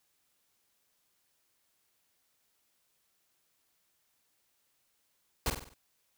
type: noise with echo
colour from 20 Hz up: pink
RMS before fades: -30 dBFS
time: 5.46-5.5 s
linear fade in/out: 2 ms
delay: 48 ms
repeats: 5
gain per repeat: -6 dB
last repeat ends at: 5.74 s
effects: white hiss -75 dBFS RMS until 6.17 s